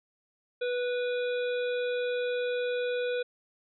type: harmonic tone with a mistuned harmonic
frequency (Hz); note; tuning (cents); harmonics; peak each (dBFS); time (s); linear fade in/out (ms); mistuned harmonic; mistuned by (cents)
491.8; B4; -7; 1 / 3 / 5 / 7 / 8; -28 / -38 / -42 / -45 / -46; 0.61-3.23; 10; 8; -24
effects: none